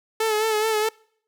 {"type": "tone with vibrato", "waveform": "sawtooth", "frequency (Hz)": 434.6, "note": "A4", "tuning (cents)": -21, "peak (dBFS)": -16, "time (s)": [0.2, 0.89], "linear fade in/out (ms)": 5, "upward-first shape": "sine", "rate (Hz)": 4.7, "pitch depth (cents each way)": 45, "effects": ["noise-tail reverb RT60 0.6 s tail -25 dB re dry"]}